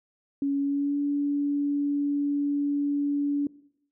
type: tone with pitch glide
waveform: sine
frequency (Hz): 279.7 to 286.6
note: C#4 to D4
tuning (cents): +16 to -42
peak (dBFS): -23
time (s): 0.42-3.47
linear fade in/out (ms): 2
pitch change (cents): +42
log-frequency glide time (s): 0.59-0.99
effects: noise-tail reverb RT60 0.7 s tail -20 dB re dry